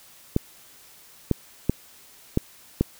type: clicks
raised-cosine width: 3 ms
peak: -6 dBFS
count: 5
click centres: 0.364 / 1.313 / 1.696 / 2.374 / 2.81 s
effects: white hiss -51 dBFS RMS until 2.99 s